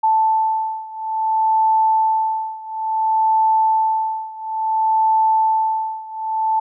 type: beating tone pair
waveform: sine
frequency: 880 / 880.58 Hz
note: A5 / A5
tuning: 0 / +1 cents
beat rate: 0.58 Hz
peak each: -17 / -19 dBFS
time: 0.03-6.6 s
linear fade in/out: 10 ms
effects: none